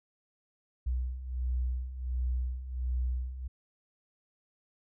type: beating tone pair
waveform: sine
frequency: 61.5 / 62.9 Hz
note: B1 / B1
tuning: -7 / +32 cents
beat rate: 1.4 Hz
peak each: -36 / -31 dBFS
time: 0.86-3.48 s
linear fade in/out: 10 ms
effects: none